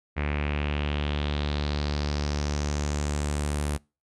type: tone with low-pass filter sweep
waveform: sawtooth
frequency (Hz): 73.42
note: D2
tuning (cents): 0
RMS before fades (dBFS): -28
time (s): 0.16-3.78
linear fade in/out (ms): 20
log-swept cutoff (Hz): 2200 to 10000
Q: 3.4
effects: noise-tail reverb RT60 0.3 s tail -26 dB re dry